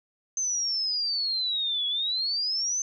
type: exponential two-way sweep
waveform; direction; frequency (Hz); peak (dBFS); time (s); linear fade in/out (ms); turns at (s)
sine; down then up; 6272 to 3348 to 6272; -25; 0.37-2.82; 2; 1.87
effects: none